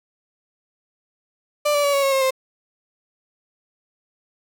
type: tone with pitch steps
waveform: 35% pulse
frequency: 591 / 579.5 / 568.2 / 557.2 / 546.3 / 535.7 / 525.3 Hz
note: D5 / D5 / C#5 / C#5 / C#5 / C5 / C5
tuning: +11 / -23 / +43 / +9 / -25 / +41 / +7 cents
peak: -15 dBFS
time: 1.65-2.308 s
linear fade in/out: 10 ms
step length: 94 ms
effects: none